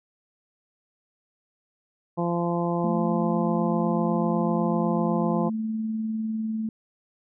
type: harmonic tone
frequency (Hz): 172.1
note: F3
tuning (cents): -25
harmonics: 1 / 2 / 3 / 4 / 5 / 6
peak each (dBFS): -26 / -29 / -31 / -32 / -33 / -34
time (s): 2.17-5.5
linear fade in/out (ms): 20
type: tone with tremolo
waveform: sine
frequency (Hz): 220.1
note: A3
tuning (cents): +1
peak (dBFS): -24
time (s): 2.84-6.69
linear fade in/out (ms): 2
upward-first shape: triangle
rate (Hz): 20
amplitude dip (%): 30
effects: none